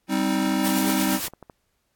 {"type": "chord", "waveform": "square", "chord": "C minor", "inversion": "second", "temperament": "just", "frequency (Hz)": [196.22, 261.6, 314], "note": ["G3", "C4", "Eb4"], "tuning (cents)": [2, 0, 16], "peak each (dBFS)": -26, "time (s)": [0.08, 1.2], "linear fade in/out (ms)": 50}
{"type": "tone with exponential growth", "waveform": "sawtooth", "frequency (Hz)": 396.8, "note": "G4", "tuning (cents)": 21, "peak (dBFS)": -27, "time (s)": [0.61, 0.9], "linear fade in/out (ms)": 5, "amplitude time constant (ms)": 63}
{"type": "noise with tremolo", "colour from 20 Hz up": "white", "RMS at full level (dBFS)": -28, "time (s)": [0.64, 1.28], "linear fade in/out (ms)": 5, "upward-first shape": "triangle", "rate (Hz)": 8.7, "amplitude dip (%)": 50}
{"type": "clicks", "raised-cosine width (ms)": 1, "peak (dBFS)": -27, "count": 8, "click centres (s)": [0.836, 0.871, 1.073, 1.152, 1.281, 1.336, 1.427, 1.498]}
{"effects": ["pink hiss -72 dBFS RMS until 1.95 s", "AAC 64 kbps"]}